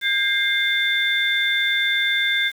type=tone cluster; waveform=sine; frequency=1605 / 2100 / 3556 Hz; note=G6 / C7 / A7; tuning=+40 / +6 / +18 cents; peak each=-22 dBFS; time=0.01-2.52 s; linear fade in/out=50 ms; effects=7-bit

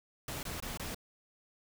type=noise bursts; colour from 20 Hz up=pink; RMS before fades=-40 dBFS; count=4; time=0.28-0.946 s; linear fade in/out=2 ms; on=150 ms; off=22 ms; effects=none

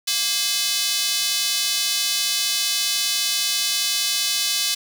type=tone with high-pass filter; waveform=square; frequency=232.6 Hz; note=A#3; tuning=4 cents flat; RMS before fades=-22 dBFS; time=0.07-4.75 s; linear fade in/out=10 ms; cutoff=4000 Hz; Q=1.6; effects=7-bit

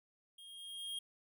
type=tone with level ramp; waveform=square; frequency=3241 Hz; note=G#7; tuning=43 cents flat; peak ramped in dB=-54 to -39 dBFS; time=0.38-0.99 s; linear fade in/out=5 ms; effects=none

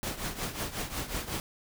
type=noise with tremolo; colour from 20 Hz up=pink; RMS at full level=-32 dBFS; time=0.03-1.4 s; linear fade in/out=0 ms; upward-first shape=triangle; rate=5.5 Hz; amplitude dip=80%; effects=none

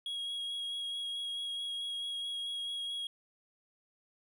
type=tone with vibrato; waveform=triangle; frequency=3303 Hz; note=G#7; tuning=10 cents flat; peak=-34 dBFS; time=0.06-3.07 s; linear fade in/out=2 ms; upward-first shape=sine; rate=4.6 Hz; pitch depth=12 cents each way; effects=none

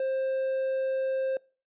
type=tone; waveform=triangle; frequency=529 Hz; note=C5; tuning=19 cents sharp; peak=-24 dBFS; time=0-1.37 s; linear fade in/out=2 ms; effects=noise-tail reverb RT60 0.4 s tail -25 dB re dry + resampled to 8000 Hz

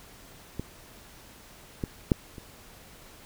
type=clicks; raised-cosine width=3 ms; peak=-19 / -16 / -7 / -28 dBFS; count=4; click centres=0.596 / 1.838 / 2.118 / 2.382 s; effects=pink hiss -51 dBFS RMS until 3.25 s

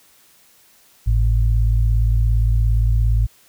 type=tone pair together; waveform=sine; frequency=52.68 / 110 Hz; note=G#1 / A2; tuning=+25 / 0 cents; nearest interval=octave + minor second; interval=1275 cents; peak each=-14 / -19 dBFS; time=1.06-3.27 s; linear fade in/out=20 ms; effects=white hiss -53 dBFS RMS until 3.48 s

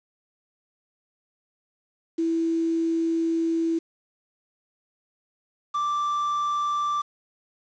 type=tone pair in turn; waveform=sine / triangle; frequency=329.6 / 1174.6 Hz; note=E4 / D6; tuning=0 / 0 cents; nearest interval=octave + minor seventh; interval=2200 cents; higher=second; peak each=-21 dBFS; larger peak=neither; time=2.18-3.79 / 5.74-7.02 s; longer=first; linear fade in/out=10 ms; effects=resampled to 16000 Hz + 8-bit

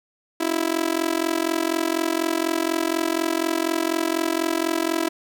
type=tone with amplitude modulation; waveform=sawtooth; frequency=329.6 Hz; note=E4; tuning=in tune; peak=-13 dBFS; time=0.4-5.09 s; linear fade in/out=10 ms; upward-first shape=sine; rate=44.1 Hz; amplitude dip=95%; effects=none

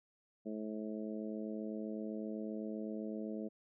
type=harmonic tone; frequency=107.8 Hz; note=A2; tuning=35 cents flat; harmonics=2 / 3 / 4 / 5 / 6; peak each=-41 / -45 / -47 / -49 / -51 dBFS; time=0.45-3.49 s; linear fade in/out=20 ms; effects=none

